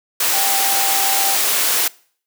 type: tone in noise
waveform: sine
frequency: 784 Hz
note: G5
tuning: in tune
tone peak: -22 dBFS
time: 0.33-1.35 s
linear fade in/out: 5 ms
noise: white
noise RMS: -17 dBFS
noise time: 0.2-1.88 s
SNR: -8 dB
effects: noise-tail reverb RT60 0.5 s tail -23 dB re dry + high-pass 400 Hz 12 dB/octave